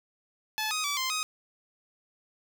10% pulse tone with pitch steps, 864 / 1253 / 1152 / 1045 / 1255 Hz, A5 / D#6 / D6 / C6 / D#6, -32 / +12 / -34 / -2 / +15 cents, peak -20 dBFS, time 0.58-1.23 s, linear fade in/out 0 ms, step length 130 ms, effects none

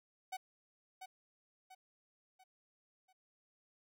45% pulse tone with echo, 750 Hz, F#5, 23 cents sharp, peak -40 dBFS, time 0.32-0.37 s, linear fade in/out 10 ms, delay 690 ms, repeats 4, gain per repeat -7 dB, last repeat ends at 3.13 s, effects none

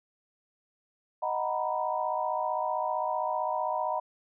sine chord, B major seventh, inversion first, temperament equal, 622.3 / 740 / 932.3 / 987.8 Hz, D#5 / F#5 / A#5 / B5, 0 / 0 / 0 / 0 cents, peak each -33 dBFS, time 1.22-4 s, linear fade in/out 10 ms, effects none

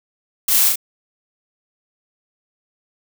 blue noise with echo, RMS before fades -17 dBFS, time 0.48-0.69 s, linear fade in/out 5 ms, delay 34 ms, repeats 2, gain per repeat -2 dB, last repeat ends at 0.758 s, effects none

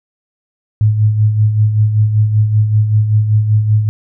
sine tone with tremolo, 107.1 Hz, A2, 46 cents flat, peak -6 dBFS, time 0.81-3.89 s, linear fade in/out 0 ms, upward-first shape sine, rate 5.2 Hz, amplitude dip 55%, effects none

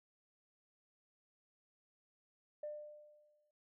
sine tone with exponential decay, 598 Hz, D5, 31 cents sharp, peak -39 dBFS, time 2.63-3.51 s, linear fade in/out 5 ms, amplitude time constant 190 ms, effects noise-tail reverb RT60 0.2 s tail -22 dB re dry + tanh soft clip ceiling -35 dBFS

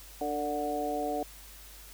harmonic tone with a mistuned harmonic, 146.83 Hz, D3, in tune, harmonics 2 / 3 / 4 / 5, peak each -36 / -36 / -36 / -33 dBFS, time 0.21-1.23 s, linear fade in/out 2 ms, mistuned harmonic 3, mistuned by +37 cents, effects added 50 Hz sine -51 dBFS peak until 1.93 s + white hiss -51 dBFS RMS until 1.93 s

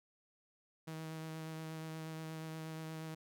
sawtooth tone with vibrato, 159.3 Hz, D#3, 41 cents sharp, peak -39 dBFS, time 0.87-3.15 s, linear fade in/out 10 ms, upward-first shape sine, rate 8.4 Hz, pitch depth 13 cents each way, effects none

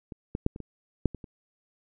clicks, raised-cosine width 3 ms, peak -26 / -17 / -10 / -26 / -25 / -9 / -25 / -29 dBFS, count 8, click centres 0.122 / 0.351 / 0.464 / 0.561 / 0.603 / 1.057 / 1.147 / 1.242 s, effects none

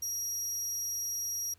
35% pulse tone, 5690 Hz, F8, 31 cents sharp, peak -30 dBFS, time 0.02-1.54 s, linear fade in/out 5 ms, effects added 87 Hz sine -62 dBFS peak until 1.58 s + pink hiss -67 dBFS RMS until 1.58 s

